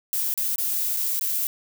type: noise with dropouts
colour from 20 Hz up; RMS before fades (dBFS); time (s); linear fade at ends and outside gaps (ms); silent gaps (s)
violet; -25; 0.13-1.47; 0; 0.339-0.376 / 0.558-0.582 / 0.965-0.971 / 1.195-1.211
effects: none